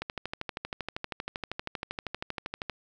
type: click train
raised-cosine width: 0.3 ms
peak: -17 dBFS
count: 35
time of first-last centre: 0.02-2.697 s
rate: 12.7 Hz
effects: none